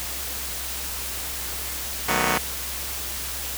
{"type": "chord", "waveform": "5% pulse", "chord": "B dominant seventh", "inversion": "first", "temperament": "just", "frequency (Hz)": [154.34, 185.21, 222.2, 246.9], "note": ["D#3", "F#3", "A3", "B3"], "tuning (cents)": [-14, 2, 17, 0], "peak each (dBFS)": -16, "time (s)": [2.08, 2.38], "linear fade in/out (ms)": 5, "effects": ["added 64 Hz sine -38 dBFS peak until 3.57 s", "white hiss -31 dBFS RMS until 3.57 s"]}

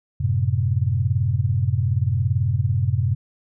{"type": "chord", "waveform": "sine", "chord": "F# diminished", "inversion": "none", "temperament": "equal", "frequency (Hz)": [92.5, 110, 130.81], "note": ["F#2", "A2", "C3"], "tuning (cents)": [0, 0, 0], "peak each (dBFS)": -22, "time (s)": [0.2, 3.15], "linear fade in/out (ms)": 10, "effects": []}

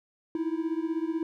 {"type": "beating tone pair", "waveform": "triangle", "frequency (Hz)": [318.4, 334.4], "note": ["D#4", "E4"], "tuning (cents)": [40, 25], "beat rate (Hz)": 16, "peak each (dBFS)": [-28, -29], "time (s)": [0.35, 1.23], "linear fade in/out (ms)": 2, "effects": []}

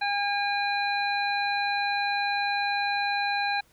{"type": "harmonic tone", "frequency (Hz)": 810, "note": "G#5", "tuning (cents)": -43, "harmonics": [1, 2, 3, 5], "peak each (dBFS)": [-27, -30, -32, -34], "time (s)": [0.01, 3.61], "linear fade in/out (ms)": 10, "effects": ["pink hiss -62 dBFS RMS until 3.72 s"]}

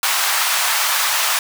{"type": "high-pass noise", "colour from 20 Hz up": "pink", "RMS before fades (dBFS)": -18, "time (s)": [0.03, 1.39], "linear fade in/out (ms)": 2, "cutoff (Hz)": 870, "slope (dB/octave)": 24, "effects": []}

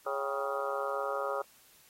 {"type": "harmonic tone with a mistuned harmonic", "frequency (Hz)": 138.59, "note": "C#3", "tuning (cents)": 0, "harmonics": [3, 4, 5, 6, 7, 8, 9, 10], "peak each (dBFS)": [-39, -35, -46, -40, -42, -43, -37, -43], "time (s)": [0.06, 1.42], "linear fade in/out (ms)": 5, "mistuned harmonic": 6, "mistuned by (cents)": -91, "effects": ["white hiss -61 dBFS RMS until 1.89 s", "AAC 48 kbps"]}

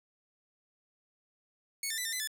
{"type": "tone with pitch steps", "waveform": "10% pulse", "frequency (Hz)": [2211, 1787, 1989, 1809, 2015, 1740], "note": ["C#7", "A6", "B6", "A6", "B6", "A6"], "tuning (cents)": [-5, 26, 12, 48, 34, -20], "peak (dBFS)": -24, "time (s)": [1.83, 2.274], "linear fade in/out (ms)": 2, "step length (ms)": 74, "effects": []}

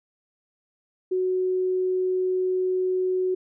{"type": "tone", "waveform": "sine", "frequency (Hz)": 370, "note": "F#4", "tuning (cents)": 0, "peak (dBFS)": -21, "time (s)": [1.11, 3.35], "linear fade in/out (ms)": 10, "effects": []}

